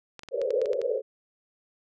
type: clicks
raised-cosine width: 0.2 ms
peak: -24 dBFS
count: 9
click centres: 0.193 / 0.234 / 0.287 / 0.416 / 0.506 / 0.616 / 0.658 / 0.732 / 0.816 s
type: band-pass noise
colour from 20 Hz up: white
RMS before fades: -27 dBFS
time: 0.31-1.02 s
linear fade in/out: 50 ms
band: 410 to 560 Hz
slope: 96 dB/octave
effects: none